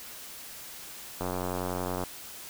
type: click train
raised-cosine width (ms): 1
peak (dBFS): -18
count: 76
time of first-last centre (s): 1.21-2.037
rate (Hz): 90.7
effects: white hiss -44 dBFS RMS until 2.49 s